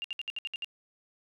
sine tone bursts, 2799 Hz, F7, 3 cents sharp, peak -32 dBFS, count 8, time 0.02-0.645 s, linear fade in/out 0 ms, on 23 ms, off 63 ms, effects none

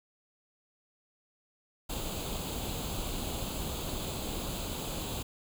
pink noise with comb filter, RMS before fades -36 dBFS, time 1.89-5.23 s, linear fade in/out 10 ms, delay 0.27 ms, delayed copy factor +0.7, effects none

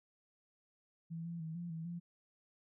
sine tone with pitch steps, 165 / 169.4 / 160.3 / 172.8 / 162.5 / 172.3 Hz, E3 / E3 / E3 / F3 / E3 / F3, +2 / +48 / -48 / -18 / -24 / -23 cents, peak -40 dBFS, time 1.1-2 s, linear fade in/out 20 ms, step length 150 ms, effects none

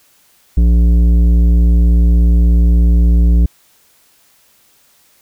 sine tone with tanh clipping, 58.27 Hz, A#1, in tune, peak -8 dBFS, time 0.57-3.46 s, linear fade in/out 5 ms, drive 11 dB, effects white hiss -52 dBFS RMS until 5.21 s

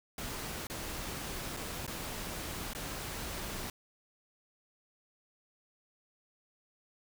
pink noise with dropouts, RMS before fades -40 dBFS, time 0.18-3.7 s, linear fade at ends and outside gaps 2 ms, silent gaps 0.67-0.699 / 1.566-1.57 / 1.866-1.877 / 2.734-2.749 s, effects none

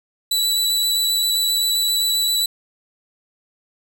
sawtooth tone with vibrato, 3951 Hz, B7, in tune, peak -14 dBFS, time 0.31-2.46 s, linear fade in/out 5 ms, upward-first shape sine, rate 7.6 Hz, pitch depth 10 cents each way, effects none

